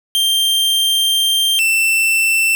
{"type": "tone pair in turn", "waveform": "45% pulse", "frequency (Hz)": [3168, 2674], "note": ["G7", "E7"], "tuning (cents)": [18, 24], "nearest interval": "minor third", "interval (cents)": 294, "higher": "first", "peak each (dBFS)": -12, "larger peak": "neither", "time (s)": [[0.15, 1.59], [1.59, 2.55]], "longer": "first", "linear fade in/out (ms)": 0, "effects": []}